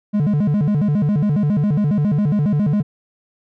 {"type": "tone with vibrato", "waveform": "triangle", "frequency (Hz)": 174.7, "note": "F3", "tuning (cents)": 1, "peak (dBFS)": -12, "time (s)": [0.13, 2.83], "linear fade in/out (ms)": 20, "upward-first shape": "square", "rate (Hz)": 7.3, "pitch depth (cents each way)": 300, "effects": []}